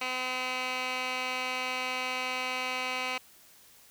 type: tone with band-pass filter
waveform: 15% pulse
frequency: 255.1 Hz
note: C4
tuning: 44 cents flat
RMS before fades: -33 dBFS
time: 0.01-3.18 s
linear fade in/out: 5 ms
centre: 2400 Hz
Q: 1.4
effects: white hiss -57 dBFS RMS until 3.9 s